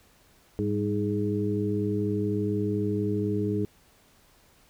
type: harmonic tone with a mistuned harmonic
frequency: 104.1 Hz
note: G#2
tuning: 5 cents sharp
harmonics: 1 / 2 / 3 / 4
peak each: -30 / -30 / -30 / -30 dBFS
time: 0.59-3.65 s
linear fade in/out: 0 ms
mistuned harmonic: 2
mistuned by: -67 cents
effects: pink hiss -60 dBFS RMS until 4.69 s